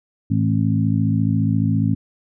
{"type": "harmonic tone with a mistuned harmonic", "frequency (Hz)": 54.5, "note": "A1", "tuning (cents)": -16, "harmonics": [2, 3, 4, 5], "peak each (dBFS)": [-19, -21, -22, -23], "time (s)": [0.3, 1.95], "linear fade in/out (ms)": 10, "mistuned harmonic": 5, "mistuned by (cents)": -20, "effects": []}